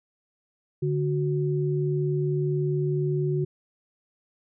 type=tone pair together; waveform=sine; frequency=145.92 / 367.7 Hz; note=D3 / F#4; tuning=-11 / -11 cents; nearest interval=octave + major third; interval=1600 cents; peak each=-24 / -27 dBFS; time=0.82-3.45 s; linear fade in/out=10 ms; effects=none